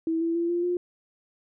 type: tone with pitch steps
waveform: sine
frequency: 325.9 / 332.7 / 339.7 / 346.9 / 354.2 Hz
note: E4 / E4 / F4 / F4 / F4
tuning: -20 / +16 / -48 / -12 / +24 cents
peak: -23 dBFS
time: 0.07-0.77 s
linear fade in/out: 2 ms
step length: 140 ms
effects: none